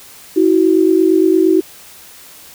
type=tone pair together; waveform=sine; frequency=324.2 / 372.9 Hz; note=E4 / F#4; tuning=-29 / +14 cents; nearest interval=major second; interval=243 cents; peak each=-11 dBFS; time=0.36-1.61 s; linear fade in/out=10 ms; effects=white hiss -39 dBFS RMS until 2.54 s